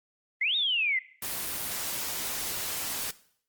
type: exponential two-way sweep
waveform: sine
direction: up then down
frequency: 1997 to 3786 to 1997 Hz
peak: -24 dBFS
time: 0.41-0.99 s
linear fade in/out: 5 ms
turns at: 0.56 s
type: noise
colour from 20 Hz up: white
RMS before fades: -33 dBFS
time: 1.22-3.11 s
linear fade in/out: 5 ms
effects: noise-tail reverb RT60 0.6 s tail -18 dB re dry + Opus 24 kbps